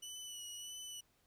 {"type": "tone with vibrato", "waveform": "20% pulse", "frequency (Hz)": 2960, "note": "F#7", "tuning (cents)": 0, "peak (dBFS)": -40, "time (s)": [0.02, 1.01], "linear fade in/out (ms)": 10, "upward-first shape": "sine", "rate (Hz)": 1.6, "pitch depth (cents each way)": 27, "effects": ["pink hiss -74 dBFS RMS until 1.26 s"]}